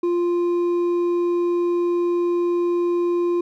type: tone with hard clipping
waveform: sine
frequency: 348.4 Hz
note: F4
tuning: 4 cents flat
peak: -19 dBFS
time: 0.03-3.41 s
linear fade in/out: 5 ms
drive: 4 dB
effects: none

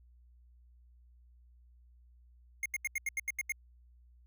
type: tone bursts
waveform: square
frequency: 2138 Hz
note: C7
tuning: 37 cents sharp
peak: -32 dBFS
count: 9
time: 2.63-3.521 s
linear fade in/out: 2 ms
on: 27 ms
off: 81 ms
effects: added 60 Hz sine -58 dBFS peak until 4.26 s

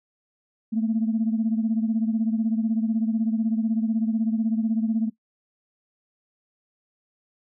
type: beating tone pair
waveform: sine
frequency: 220.1 / 236.1 Hz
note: A3 / A#3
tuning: +1 / +22 cents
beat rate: 16 Hz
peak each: -21 / -26 dBFS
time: 0.72-5.1 s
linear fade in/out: 20 ms
effects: noise-tail reverb RT60 0.1 s tail -18 dB re dry + tanh soft clip ceiling -14 dBFS

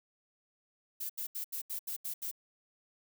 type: noise bursts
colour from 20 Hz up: violet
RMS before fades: -38 dBFS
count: 8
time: 1-2.314 s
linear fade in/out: 10 ms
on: 96 ms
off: 78 ms
effects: none

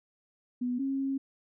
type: tone pair in turn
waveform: sine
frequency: 246.9 / 271.1 Hz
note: B3 / C#4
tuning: 0 / -38 cents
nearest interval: major second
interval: 162 cents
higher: second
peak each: -28 dBFS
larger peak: neither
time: 0.61-0.79 / 0.79-1.18 s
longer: second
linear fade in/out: 10 ms
effects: none

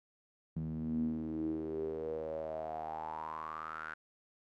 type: tone with band-pass filter sweep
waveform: sawtooth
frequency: 79 Hz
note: D#2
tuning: 27 cents sharp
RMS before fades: -39 dBFS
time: 0.56-3.94 s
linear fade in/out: 5 ms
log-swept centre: 180 to 1500 Hz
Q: 9.2
effects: none

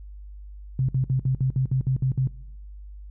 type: tone bursts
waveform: sine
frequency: 131.2 Hz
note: C3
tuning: 5 cents sharp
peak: -19 dBFS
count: 10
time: 0.79-2.273 s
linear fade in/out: 2 ms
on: 97 ms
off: 57 ms
effects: noise-tail reverb RT60 0.9 s tail -22 dB re dry + added 50 Hz sine -38 dBFS peak until 3.1 s

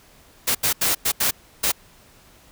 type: noise bursts at uneven times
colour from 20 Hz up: white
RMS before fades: -20 dBFS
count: 6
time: 0.47-0.55 / 0.63-0.73 / 0.81-0.95 / 1.05-1.12 / 1.2-1.31 / 1.63-1.72 s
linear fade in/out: 10 ms
effects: pink hiss -52 dBFS RMS until 2.51 s

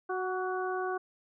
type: harmonic tone with a mistuned harmonic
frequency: 370 Hz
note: F#4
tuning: in tune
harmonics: 1 / 2 / 3 / 4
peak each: -33 / -36 / -38 / -39 dBFS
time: 0.09-0.98 s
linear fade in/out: 10 ms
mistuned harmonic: 3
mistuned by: +30 cents
effects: none

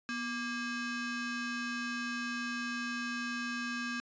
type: ring-modulated tone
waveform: 30% pulse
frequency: 932.3 Hz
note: A#5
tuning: in tune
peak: -29 dBFS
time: 0.09-4 s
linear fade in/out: 0 ms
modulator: 689 Hz
effects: resampled to 16000 Hz

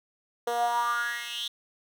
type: tone with high-pass filter sweep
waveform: 10% pulse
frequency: 237.3 Hz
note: A#3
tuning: 31 cents sharp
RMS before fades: -29 dBFS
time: 0.47-1.48 s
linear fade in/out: 5 ms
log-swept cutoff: 520 to 3600 Hz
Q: 6.8
effects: none

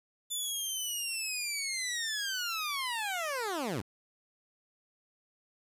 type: linear sweep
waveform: 15% pulse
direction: down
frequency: 3522 to 77.78 Hz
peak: -26 dBFS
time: 0.3-3.82 s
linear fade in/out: 20 ms
effects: resampled to 32000 Hz + 10-bit

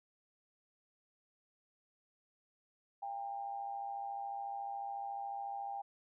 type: tone with amplitude modulation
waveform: sine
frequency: 799 Hz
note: G5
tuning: 33 cents sharp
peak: -36 dBFS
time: 3.02-5.82 s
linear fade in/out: 10 ms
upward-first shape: sine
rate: 114 Hz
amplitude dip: 60%
effects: none

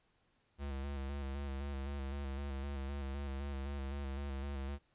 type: tone with vibrato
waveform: square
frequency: 69.2 Hz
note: C#2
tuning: 2 cents flat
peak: -39 dBFS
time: 0.58-4.79 s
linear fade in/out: 50 ms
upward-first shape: square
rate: 3.9 Hz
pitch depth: 39 cents each way
effects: pink hiss -75 dBFS RMS until 4.94 s + resampled to 8000 Hz

